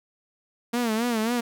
sawtooth tone with vibrato, 230 Hz, A#3, 23 cents flat, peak -19 dBFS, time 0.73-1.41 s, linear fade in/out 10 ms, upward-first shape sine, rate 3.7 Hz, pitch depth 110 cents each way, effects none

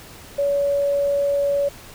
sine tone, 566 Hz, C#5, 36 cents sharp, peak -17 dBFS, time 0.38-1.69 s, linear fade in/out 10 ms, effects pink hiss -42 dBFS RMS until 1.94 s

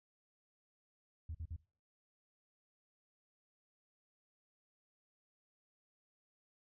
sine tone bursts, 80.6 Hz, E2, 38 cents flat, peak -39 dBFS, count 3, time 1.29-1.563 s, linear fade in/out 5 ms, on 57 ms, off 51 ms, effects noise-tail reverb RT60 0.4 s tail -23 dB re dry + tanh soft clip ceiling -37 dBFS

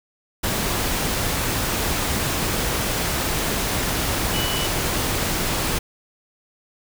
sine tone in noise, 2960 Hz, F#7, in tune, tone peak -27 dBFS, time 4.33-4.67 s, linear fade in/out 10 ms, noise pink, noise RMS -23 dBFS, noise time 0.43-5.79 s, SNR -7 dB, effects none

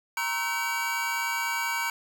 square tone cluster, 936 / 1066 / 1318 / 1527 / 2279 Hz, A#5 / C6 / E6 / G6 / C#7, +7 / +32 / -1 / -46 / +47 cents, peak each -32 / -39 / -40 / -34 / -32 dBFS, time 0.17-1.9 s, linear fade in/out 2 ms, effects none

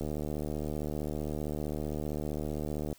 click train, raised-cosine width 2 ms, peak -22 dBFS, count 221, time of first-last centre 0.01-2.928 s, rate 75.4 Hz, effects white hiss -60 dBFS RMS until 2.98 s

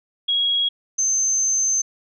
sine tone pair in turn, 3308 / 6245 Hz, G#7 / G8, -8 / -7 cents, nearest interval major seventh, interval 1101 cents, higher second, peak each -17 dBFS, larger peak neither, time 0.28-0.69 / 0.98-1.82 s, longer second, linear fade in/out 10 ms, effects none

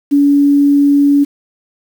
sine tone with quantisation, 284.6 Hz, C#4, 46 cents sharp, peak -6 dBFS, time 0.11-1.25 s, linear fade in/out 20 ms, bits 6, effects none

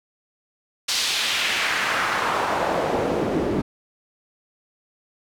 pink noise with band-pass filter sweep, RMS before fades -23 dBFS, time 0.88-3.62 s, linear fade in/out 10 ms, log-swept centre 4800 to 270 Hz, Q 1.4, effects none

